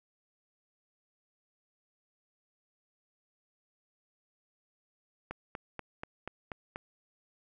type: click train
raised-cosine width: 0.5 ms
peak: -23 dBFS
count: 7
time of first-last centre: 5.31-6.759 s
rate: 4.14 Hz
effects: none